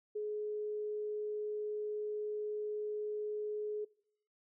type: tone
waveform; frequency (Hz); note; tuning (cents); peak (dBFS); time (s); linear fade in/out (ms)
sine; 421.9; G#4; +27; -35; 0.15-3.85; 10
effects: noise-tail reverb RT60 0.7 s tail -23 dB re dry